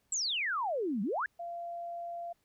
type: exponential two-way sweep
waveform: sine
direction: down then up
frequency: 7902 to 185 to 1793 Hz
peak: -30 dBFS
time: 0.12-1.26 s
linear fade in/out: 2 ms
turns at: 1.02 s
type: tone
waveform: sine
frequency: 688 Hz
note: F5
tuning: 26 cents flat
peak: -37 dBFS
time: 1.39-2.33 s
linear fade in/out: 10 ms
effects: pink hiss -75 dBFS RMS until 2.44 s